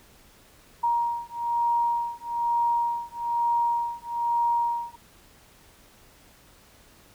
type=beating tone pair; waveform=sine; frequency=942 / 943.1 Hz; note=A#5 / A#5; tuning=+18 / +20 cents; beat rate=1.1 Hz; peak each=-26 dBFS; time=0.83-4.96 s; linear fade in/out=10 ms; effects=pink hiss -55 dBFS RMS until 7.14 s